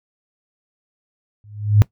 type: tone with exponential growth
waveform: sine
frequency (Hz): 104.4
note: G#2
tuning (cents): +10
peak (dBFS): -5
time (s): 1.44-1.82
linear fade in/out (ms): 0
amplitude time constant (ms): 82
effects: noise-tail reverb RT60 0.1 s tail -19 dB re dry